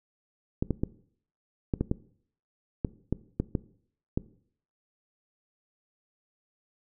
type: clicks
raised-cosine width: 3 ms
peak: -13 dBFS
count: 11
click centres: 0.625 / 0.707 / 0.835 / 1.738 / 1.81 / 1.914 / 2.848 / 3.126 / 3.4 / 3.552 / 4.175 s
effects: noise-tail reverb RT60 0.6 s tail -19 dB re dry